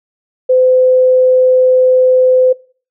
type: tone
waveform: sine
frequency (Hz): 511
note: C5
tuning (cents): -41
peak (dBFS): -6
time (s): 0.49-2.53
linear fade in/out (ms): 10
effects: noise-tail reverb RT60 0.4 s tail -21 dB re dry